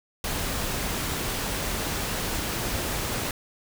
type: noise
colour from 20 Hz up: pink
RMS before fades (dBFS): -29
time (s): 0.24-3.31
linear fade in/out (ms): 2
effects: none